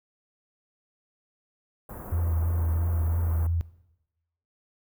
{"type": "band-stop noise", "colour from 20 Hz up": "pink", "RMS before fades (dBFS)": -40, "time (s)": [1.89, 3.47], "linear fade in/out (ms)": 5, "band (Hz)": [1300, 13000], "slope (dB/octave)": 24}
{"type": "tone with vibrato", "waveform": "sine", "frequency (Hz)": 82.7, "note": "E2", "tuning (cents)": 6, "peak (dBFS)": -23, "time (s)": [2.12, 3.61], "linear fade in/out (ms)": 0, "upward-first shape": "triangle", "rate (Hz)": 3, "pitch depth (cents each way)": 47}
{"effects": ["noise-tail reverb RT60 0.9 s tail -18 dB re dry"]}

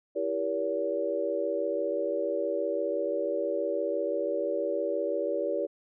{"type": "chord", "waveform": "sine", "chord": "E diminished seventh", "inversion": "none", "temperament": "just", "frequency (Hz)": [329.6, 395.6, 474.7, 569.6], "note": ["E4", "G4", "Bb4", "Db5"], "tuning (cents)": [0, 16, 31, 47], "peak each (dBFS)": [-35, -33, -33, -30], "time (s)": [0.15, 5.67], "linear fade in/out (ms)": 20, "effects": []}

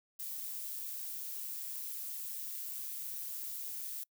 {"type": "noise with amplitude modulation", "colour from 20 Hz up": "violet", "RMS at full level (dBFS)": -40, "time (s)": [0.19, 4.04], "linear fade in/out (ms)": 10, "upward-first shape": "sine", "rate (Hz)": 136, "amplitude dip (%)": 35, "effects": ["noise-tail reverb RT60 0.1 s tail -26 dB re dry"]}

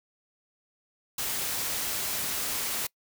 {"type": "noise", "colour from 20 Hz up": "white", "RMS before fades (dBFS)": -31, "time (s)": [1.18, 2.87], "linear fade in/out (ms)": 5, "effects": ["noise-tail reverb RT60 0.1 s tail -25 dB re dry"]}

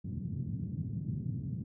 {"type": "band-pass noise", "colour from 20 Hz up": "pink", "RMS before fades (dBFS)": -37, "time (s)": [0.04, 1.64], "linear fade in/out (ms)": 10, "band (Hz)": [100, 200], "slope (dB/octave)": 24, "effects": []}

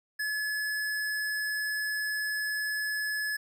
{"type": "tone", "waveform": "square", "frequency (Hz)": 1709, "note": "G#6", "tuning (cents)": 49, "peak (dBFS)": -30, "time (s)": [0.19, 3.37], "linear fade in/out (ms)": 10, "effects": []}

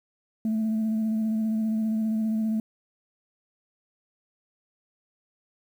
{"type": "tone with vibrato", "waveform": "sine", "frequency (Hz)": 219.7, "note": "A3", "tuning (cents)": -2, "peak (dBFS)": -21, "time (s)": [0.45, 2.6], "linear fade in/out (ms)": 2, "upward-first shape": "square", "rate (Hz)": 15, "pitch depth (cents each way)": 18, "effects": ["tanh soft clip ceiling -21 dBFS", "9-bit"]}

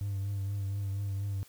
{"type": "tone with vibrato", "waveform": "triangle", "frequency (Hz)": 99.2, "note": "G2", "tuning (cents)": 21, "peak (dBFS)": -28, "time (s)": [0.01, 1.43], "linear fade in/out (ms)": 0, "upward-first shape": "triangle", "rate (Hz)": 4.2, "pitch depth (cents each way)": 41, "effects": ["tanh soft clip ceiling -26 dBFS", "white hiss -59 dBFS RMS until 1.48 s"]}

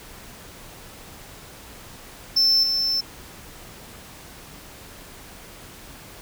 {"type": "tone with level steps", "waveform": "triangle", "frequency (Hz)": 5320, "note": "E8", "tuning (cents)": 15, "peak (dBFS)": [-14, -19], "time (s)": [2.36, 3.01], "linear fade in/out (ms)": 10, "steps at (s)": 2.63, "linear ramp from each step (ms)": 5, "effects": ["pink hiss -43 dBFS RMS until 6.21 s"]}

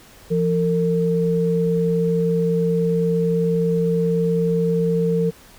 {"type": "tone pair together", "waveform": "sine", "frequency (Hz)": [170.36, 454.8], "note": ["F3", "A#4"], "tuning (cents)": [-43, -43], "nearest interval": "octave + perfect fourth", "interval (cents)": 1700, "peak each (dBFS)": -19, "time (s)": [0.3, 5.31], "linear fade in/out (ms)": 20, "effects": ["pink hiss -47 dBFS RMS until 5.58 s"]}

